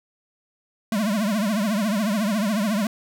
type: tone with vibrato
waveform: square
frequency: 210 Hz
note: G#3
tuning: 19 cents sharp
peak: -21 dBFS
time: 0.92-2.87 s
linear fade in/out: 2 ms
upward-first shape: triangle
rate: 14 Hz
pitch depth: 180 cents each way
effects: none